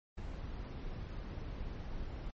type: noise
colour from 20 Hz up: brown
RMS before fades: -42 dBFS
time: 0.17-2.31 s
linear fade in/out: 10 ms
effects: low-pass 5000 Hz 12 dB/octave + MP3 32 kbps